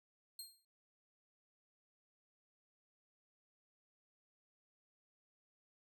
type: tone with exponential decay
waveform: 20% pulse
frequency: 4207 Hz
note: C8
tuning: 9 cents sharp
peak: -38 dBFS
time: 0.39-0.65 s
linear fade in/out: 2 ms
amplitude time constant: 56 ms
effects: none